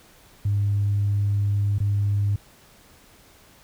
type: tone with dropouts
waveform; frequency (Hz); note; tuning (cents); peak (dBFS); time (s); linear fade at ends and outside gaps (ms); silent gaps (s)
sine; 101.5; G#2; -39; -18; 0.45-2.36; 5; 1.784-1.802
effects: tanh soft clip ceiling -15 dBFS + pink hiss -53 dBFS RMS until 3.63 s